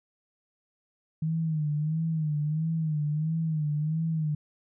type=tone with vibrato; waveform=sine; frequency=155.56 Hz; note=D#3; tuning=in tune; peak=-25 dBFS; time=1.22-4.35 s; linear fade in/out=5 ms; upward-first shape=sine; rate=1.5 Hz; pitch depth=83 cents each way; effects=none